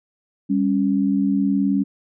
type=tone pair together; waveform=sine; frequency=198.16 / 277.2 Hz; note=G3 / C#4; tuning=+19 / 0 cents; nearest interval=tritone; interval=581 cents; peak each=-19 dBFS; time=0.49-1.84 s; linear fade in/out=20 ms; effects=none